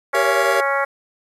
harmonic tone, 277.2 Hz, C#4, in tune, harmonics 2 / 3 / 4 / 5 / 6 / 7 / 8, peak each -22 / -25 / -24 / -23 / -28 / -26 / -31 dBFS, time 0.13-0.85 s, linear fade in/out 10 ms
square chord, G diminished seventh, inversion none, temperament just, 392 / 470.4 / 564.5 / 677.4 Hz, G4 / Bb4 / Db5 / Fb5, 0 / +16 / +31 / +47 cents, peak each -25 dBFS, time 0.14-0.61 s, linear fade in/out 10 ms
effects resampled to 32000 Hz + 8-bit

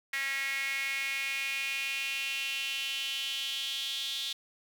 sawtooth tone with high-pass filter sweep, 273 Hz, C#4, 26 cents flat, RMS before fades -34 dBFS, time 0.13-4.33 s, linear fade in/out 5 ms, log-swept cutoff 2000 to 3500 Hz, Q 6, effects none

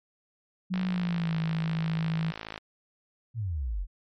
sine tone with pitch glide, 185 to 161.98 Hz, F#3 to E3, 0 to -30 cents, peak -26 dBFS, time 0.7-2.32 s, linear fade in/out 20 ms, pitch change -230 cents, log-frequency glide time 0.87-1.36 s
click train, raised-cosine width 0.3 ms, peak -20 dBFS, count 101, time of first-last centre 0.74-2.578 s, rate 54.4 Hz
sine exponential sweep, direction down, 123.8 to 40.47 Hz, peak -28 dBFS, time 3.34-3.87 s, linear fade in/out 50 ms
effects MP3 48 kbps

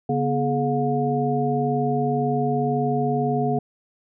sine tone cluster, 142 / 243.9 / 423.2 / 716 Hz, C#3 / B3 / G#4 / F5, +42 / -21 / +33 / +43 cents, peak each -25 dBFS, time 0.09-3.59 s, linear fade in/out 5 ms, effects none

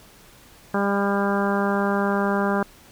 harmonic tone, 199.9 Hz, G3, 34 cents sharp, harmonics 1 / 2 / 3 / 4 / 5 / 6 / 7 / 8, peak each -23 / -26 / -28 / -29 / -30 / -31 / -31 / -32 dBFS, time 0.74-2.63 s, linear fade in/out 2 ms, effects pink hiss -50 dBFS RMS until 2.91 s

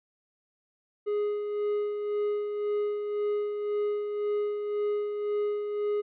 triangle tone with tremolo, 415.3 Hz, G#4, in tune, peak -23 dBFS, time 1.06-6.02 s, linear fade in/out 20 ms, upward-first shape sine, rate 1.9 Hz, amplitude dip 45%, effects resampled to 8000 Hz

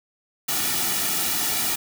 white noise with comb filter, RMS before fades -24 dBFS, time 0.48-1.76 s, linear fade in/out 10 ms, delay 1.9 ms, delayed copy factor -0.65, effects none

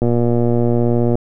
click train, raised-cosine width 2 ms, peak -4 dBFS, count 136, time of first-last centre 0.02-1.154 s, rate 119 Hz, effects none

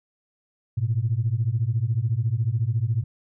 sine beating tone pair, 107.2 / 121.2 Hz, A2 / B2, -45 / -32 cents, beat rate 14 Hz, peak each -23 dBFS, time 0.77-3.04 s, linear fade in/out 10 ms, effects tanh soft clip ceiling -13 dBFS

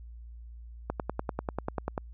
click train, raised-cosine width 1 ms, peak -16 dBFS, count 12, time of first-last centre 0.9-1.978 s, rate 10.2 Hz, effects added 58 Hz sine -43 dBFS peak until 2.13 s

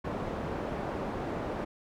white low-pass noise, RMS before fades -35 dBFS, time 0.04-1.65 s, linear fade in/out 10 ms, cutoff 660 Hz, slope 12 dB/octave, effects none

